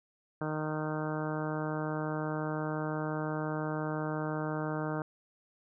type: harmonic tone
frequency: 154.3 Hz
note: D#3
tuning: 14 cents flat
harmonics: 1 / 2 / 3 / 4 / 5 / 6 / 7 / 8 / 9 / 10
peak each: -36 / -37 / -40 / -40 / -44 / -44 / -47 / -45 / -46 / -46 dBFS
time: 0.41-5.02 s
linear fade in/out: 2 ms
effects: none